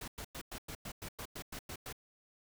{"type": "noise bursts", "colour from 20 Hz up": "pink", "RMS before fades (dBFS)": -44, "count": 12, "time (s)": [0.01, 1.927], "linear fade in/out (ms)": 5, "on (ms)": 69, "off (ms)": 99, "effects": []}